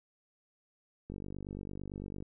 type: click train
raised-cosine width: 3 ms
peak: -29 dBFS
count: 56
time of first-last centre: 1.1-2.225 s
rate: 48.9 Hz
effects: none